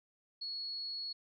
sine tone, 4354 Hz, C#8, 32 cents flat, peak -38 dBFS, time 0.41-1.13 s, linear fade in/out 10 ms, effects none

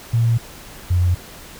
sine tone pair in turn, 116.2 / 89.07 Hz, A#2 / F2, -5 / +35 cents, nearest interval perfect fourth, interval 460 cents, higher first, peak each -13 / -13 dBFS, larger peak neither, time 0.13-0.38 / 0.9-1.15 s, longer neither, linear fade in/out 10 ms, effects pink hiss -39 dBFS RMS until 1.59 s

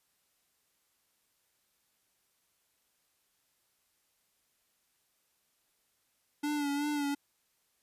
square tone with vibrato, 290 Hz, D4, 22 cents flat, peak -31 dBFS, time 6.43-7.15 s, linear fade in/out 10 ms, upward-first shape sine, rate 2.7 Hz, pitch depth 43 cents each way, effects white hiss -75 dBFS RMS until 7.82 s + resampled to 32000 Hz

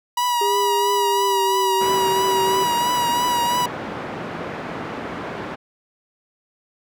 45% pulse tone with vibrato, 967 Hz, B5, 37 cents flat, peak -18 dBFS, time 0.17-3.66 s, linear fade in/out 5 ms, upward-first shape triangle, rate 3 Hz, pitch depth 40 cents each way
triangle tone with pitch glide, 404.7 to 384.4 Hz, G#4 to G4, -45 to -34 cents, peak -19 dBFS, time 0.41-2.64 s, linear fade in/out 5 ms, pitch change -89 cents, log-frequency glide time 0.99-1.58 s
pink band-pass noise, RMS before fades -30 dBFS, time 1.8-5.56 s, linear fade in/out 20 ms, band 180 to 1700 Hz, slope 12 dB/octave
effects none

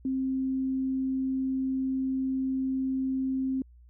sine tone, 263.7 Hz, C4, 14 cents sharp, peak -26 dBFS, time 0.05-3.62 s, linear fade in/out 2 ms, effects added 60 Hz sine -51 dBFS peak until 3.89 s

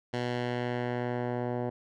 10% pulse tone with low-pass filter sweep, 122.4 Hz, B2, 15 cents flat, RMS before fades -32 dBFS, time 0.13-1.7 s, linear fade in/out 10 ms, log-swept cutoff 4500 to 850 Hz, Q 0.9, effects none

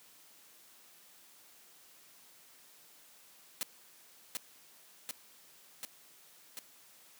white noise with echo, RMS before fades -35 dBFS, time 3.61-3.63 s, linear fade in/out 0 ms, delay 740 ms, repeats 4, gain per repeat -2 dB, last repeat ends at 6.59 s, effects white hiss -60 dBFS RMS until 7.19 s + high-pass 150 Hz 12 dB/octave

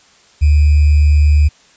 sine tone with sample-and-hold, 74.3 Hz, D2, 21 cents sharp, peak -6 dBFS, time 0.41-1.49 s, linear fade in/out 20 ms, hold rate 2450 Hz, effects white hiss -48 dBFS RMS until 1.76 s + resampled to 16000 Hz

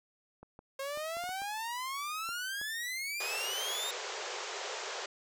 clicks, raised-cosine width 1 ms, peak -36 dBFS, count 9, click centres 0.43 / 0.591 / 0.974 / 1.169 / 1.239 / 1.292 / 1.419 / 2.29 / 2.614 s
sawtooth exponential sweep, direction up, 536 to 3755 Hz, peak -32 dBFS, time 0.79-3.91 s, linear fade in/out 5 ms
pink band-pass noise, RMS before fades -40 dBFS, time 3.2-5.06 s, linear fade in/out 5 ms, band 380 to 7500 Hz, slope 96 dB/octave
effects none

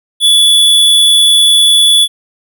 square tone, 3435 Hz, A7, 42 cents flat, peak -5 dBFS, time 0.2-2.08 s, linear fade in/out 50 ms, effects none

